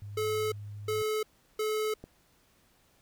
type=tone with pitch glide; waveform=sine; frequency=102.1 to 103.23 Hz; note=G#2 to G#2; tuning=-29 to -10 cents; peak=-39 dBFS; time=0.02-1.02 s; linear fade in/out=0 ms; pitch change=+19 cents; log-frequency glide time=0.17-0.63 s
type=tone bursts; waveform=square; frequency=430.7 Hz; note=A4; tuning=37 cents flat; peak=-29 dBFS; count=3; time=0.17-1.94 s; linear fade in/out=5 ms; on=350 ms; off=360 ms
type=click; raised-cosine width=2 ms; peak=-30 dBFS; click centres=2.04 s
effects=pink hiss -66 dBFS RMS until 3.01 s